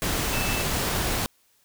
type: tone in noise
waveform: sine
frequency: 2637 Hz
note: E7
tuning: in tune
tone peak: -31 dBFS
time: 0.33-0.62 s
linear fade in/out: 0 ms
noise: pink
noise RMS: -26 dBFS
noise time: 0.02-1.26 s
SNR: -8 dB
effects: white hiss -64 dBFS RMS until 1.64 s